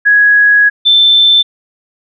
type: tone pair in turn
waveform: sine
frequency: 1667 / 3542 Hz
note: G#6 / A7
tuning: +6 / +11 cents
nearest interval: octave + minor second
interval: 1305 cents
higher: second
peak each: -4 dBFS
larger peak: neither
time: 0.05-0.7 / 0.85-1.43 s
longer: first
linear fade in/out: 20 ms
effects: none